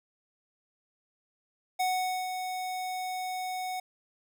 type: tone with ADSR envelope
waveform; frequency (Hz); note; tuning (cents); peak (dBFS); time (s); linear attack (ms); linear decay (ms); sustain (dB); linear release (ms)
square; 740; F#5; 0; -26; 1.79-3.8; 13; 470; -7; 5
effects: none